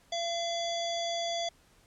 harmonic tone with a mistuned harmonic, 681 Hz, F5, 44 cents flat, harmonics 1 / 3 / 5 / 7 / 9 / 10, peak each -32 / -44 / -36 / -42 / -44 / -48 dBFS, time 0.12-1.49 s, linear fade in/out 5 ms, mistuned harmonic 7, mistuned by -20 cents, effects pink hiss -63 dBFS RMS until 1.86 s + low-pass 11000 Hz 12 dB/octave

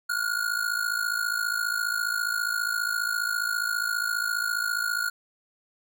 square ring-modulated tone, 1436 Hz, F6, 48 cents sharp, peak -23 dBFS, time 0.09-5.1 s, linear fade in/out 10 ms, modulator 27.4 Hz, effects none

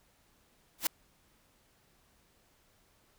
white noise with exponential growth, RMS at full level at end -23 dBFS, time 0.78-0.87 s, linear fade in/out 5 ms, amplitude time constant 18 ms, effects pink hiss -68 dBFS RMS until 3.18 s

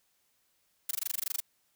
blue noise bursts, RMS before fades -31 dBFS, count 13, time 0.89-1.403 s, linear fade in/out 5 ms, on 21 ms, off 20 ms, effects white hiss -73 dBFS RMS until 1.75 s

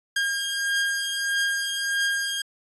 sawtooth beating tone pair, 1615 / 1616.6 Hz, G#6 / G#6, -49 / -47 cents, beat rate 1.6 Hz, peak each -21 / -26 dBFS, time 0.16-2.42 s, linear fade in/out 5 ms, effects resampled to 24000 Hz

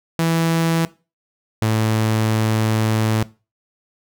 sawtooth tone pair in turn, 164.81 / 110 Hz, E3 / A2, 0 / 0 cents, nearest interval perfect fifth, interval 700 cents, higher first, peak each -12 dBFS, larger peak neither, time 0.19-0.85 / 1.62-3.23 s, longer second, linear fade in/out 0 ms, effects noise-tail reverb RT60 0.3 s tail -19 dB re dry

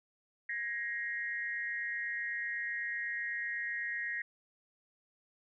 sine tone with amplitude modulation, 1886 Hz, A#6, 20 cents sharp, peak -30 dBFS, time 0.49-4.22 s, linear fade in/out 5 ms, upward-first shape sine, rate 228 Hz, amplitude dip 95%, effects none

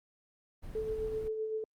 brown noise, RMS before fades -44 dBFS, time 0.62-1.29 s, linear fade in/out 20 ms
sine tone with tremolo, 437 Hz, A4, 12 cents flat, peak -31 dBFS, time 0.75-1.64 s, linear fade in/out 2 ms, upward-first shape sine, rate 7.8 Hz, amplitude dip 40%
effects Opus 32 kbps

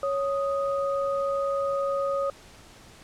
sine tone pair together, 554.4 / 1244.6 Hz, C#5 / D#6, 0 / 0 cents, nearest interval octave + major second, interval 1400 cents, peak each -25 / -30 dBFS, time 0.03-2.3 s, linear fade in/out 2 ms, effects pink hiss -50 dBFS RMS until 3.03 s + low-pass 9000 Hz 12 dB/octave

